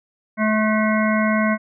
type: harmonic tone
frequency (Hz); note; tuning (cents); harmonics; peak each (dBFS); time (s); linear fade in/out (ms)
215.9; A3; -33; 1 / 3 / 5 / 7 / 9 / 10; -18 / -23 / -25 / -26 / -28 / -28; 0.37-1.58; 50
effects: none